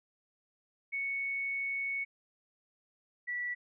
sine tone pair in turn, 2217 / 1953.5 Hz, C#7 / B6, 0 / -19 cents, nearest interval major second, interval 219 cents, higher first, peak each -32 / -33 dBFS, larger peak first, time 0.92-2.05 / 3.27-3.55 s, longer first, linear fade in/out 20 ms, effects none

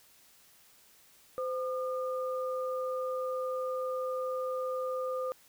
sine tone pair together, 514 / 1212.3 Hz, C5 / D#6, -31 / -45 cents, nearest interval octave + minor third, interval 1486 cents, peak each -32 / -38 dBFS, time 1.38-5.32 s, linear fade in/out 0 ms, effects white hiss -61 dBFS RMS until 5.48 s

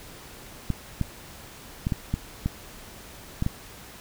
clicks, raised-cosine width 5 ms, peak -12 dBFS, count 8, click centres 0.703 / 1.013 / 1.869 / 1.922 / 2.14 / 2.46 / 3.424 / 3.464 s, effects pink hiss -45 dBFS RMS until 4 s

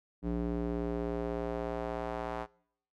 square tone with band-pass filter sweep, 58.27 Hz, A#1, in tune, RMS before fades -35 dBFS, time 0.22-2.47 s, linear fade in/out 50 ms, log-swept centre 260 to 870 Hz, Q 1.4, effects noise-tail reverb RT60 0.7 s tail -24 dB re dry

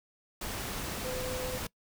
sine tone in noise, 508 Hz, B4, 49 cents sharp, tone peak -36 dBFS, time 1.04-1.58 s, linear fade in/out 5 ms, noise pink, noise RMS -37 dBFS, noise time 0.41-1.67 s, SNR -2 dB, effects noise-tail reverb RT60 0.1 s tail -23 dB re dry

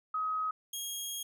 sine / 15% pulse tone pair in turn, 1266 / 3267 Hz, D#6 / G#7, +30 / -29 cents, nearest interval octave + major third, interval 1641 cents, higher second, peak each -30 / -29 dBFS, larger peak second, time 0.14-0.51 / 0.73-1.23 s, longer second, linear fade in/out 5 ms, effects none

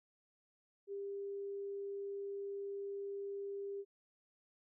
sine tone, 398.8 Hz, G4, 30 cents sharp, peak -40 dBFS, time 0.87-3.85 s, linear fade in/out 50 ms, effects none

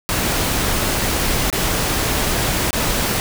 pink noise with dropouts, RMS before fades -19 dBFS, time 0.09-3.2 s, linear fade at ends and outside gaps 0 ms, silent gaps 1.501-1.527 / 2.707-2.73 s, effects none

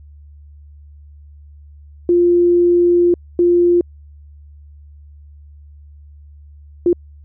sine tone bursts at uneven times, 349.3 Hz, F4, in tune, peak -9 dBFS, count 3, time 2.09-3.14 / 3.39-3.81 / 6.86-6.93 s, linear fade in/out 2 ms, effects added 73 Hz sine -38 dBFS peak until 7.24 s

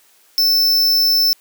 square tone, 5300 Hz, E8, 9 cents sharp, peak -12 dBFS, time 0.38-1.33 s, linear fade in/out 0 ms, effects white hiss -53 dBFS RMS until 1.4 s + high-pass 300 Hz 12 dB/octave

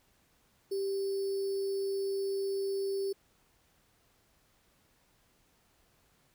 sine tone with sample-and-hold, 392 Hz, G4, in tune, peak -30 dBFS, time 0.71-3.13 s, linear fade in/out 10 ms, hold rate 4900 Hz, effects pink hiss -69 dBFS RMS until 6.34 s

